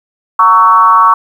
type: tone with frequency modulation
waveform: sine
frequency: 1119 Hz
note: C#6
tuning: 16 cents sharp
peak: -3 dBFS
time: 0.39-1.14 s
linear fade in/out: 5 ms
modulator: 198 Hz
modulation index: 0.87
effects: 7-bit